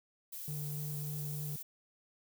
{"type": "noise", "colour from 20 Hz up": "violet", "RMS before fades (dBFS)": -44, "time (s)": [0.32, 1.63], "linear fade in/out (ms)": 10}
{"type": "tone with vibrato", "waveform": "triangle", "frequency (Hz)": 148.5, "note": "D3", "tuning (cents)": 20, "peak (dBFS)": -36, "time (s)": [0.48, 1.56], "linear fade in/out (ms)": 2, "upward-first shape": "sine", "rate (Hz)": 3.5, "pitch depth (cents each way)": 14}
{"effects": []}